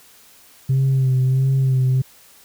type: tone with vibrato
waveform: sine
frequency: 131.8 Hz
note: C3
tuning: 13 cents sharp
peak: -12 dBFS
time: 0.69-2.02 s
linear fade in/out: 10 ms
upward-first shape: sine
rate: 1.5 Hz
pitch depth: 36 cents each way
effects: tanh soft clip ceiling -12 dBFS + white hiss -49 dBFS RMS until 2.44 s